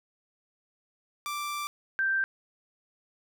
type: tone pair in turn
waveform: sawtooth / sine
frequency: 1174.7 / 1568 Hz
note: D6 / G6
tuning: 0 / 0 cents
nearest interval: perfect fourth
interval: 500 cents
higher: second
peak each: -28 / -24 dBFS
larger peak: second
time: 1.26-1.67 / 1.99-2.24 s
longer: first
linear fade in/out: 0 ms
effects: none